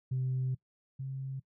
sine tone pair in turn, 129.3 / 133.98 Hz, C3 / C3, -20 / +41 cents, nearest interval minor second, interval 61 cents, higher second, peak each -28 / -35 dBFS, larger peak first, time 0.11-0.55 / 0.99-1.4 s, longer first, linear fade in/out 10 ms, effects noise-tail reverb RT60 0.1 s tail -21 dB re dry + tanh soft clip ceiling -26 dBFS

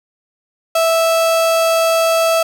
35% pulse tone, 657 Hz, E5, 6 cents flat, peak -10 dBFS, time 0.75-2.43 s, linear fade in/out 5 ms, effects none

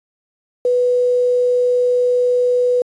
sine tone with quantisation, 493.9 Hz, B4, in tune, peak -12 dBFS, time 0.65-2.82 s, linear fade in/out 2 ms, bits 7, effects resampled to 22050 Hz

